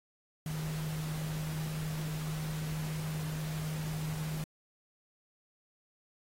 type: tone in noise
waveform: sine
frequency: 155.56 Hz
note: D#3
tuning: in tune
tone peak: -34 dBFS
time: 0.46-4.44 s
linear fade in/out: 2 ms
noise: pink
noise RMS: -45 dBFS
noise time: 0.46-4.44 s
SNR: +8 dB
effects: AAC 48 kbps